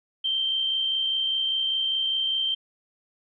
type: tone with amplitude modulation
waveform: sine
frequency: 3136 Hz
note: G7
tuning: in tune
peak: -21 dBFS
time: 0.24-2.55 s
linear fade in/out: 10 ms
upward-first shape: sine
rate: 65 Hz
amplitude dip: 35%
effects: none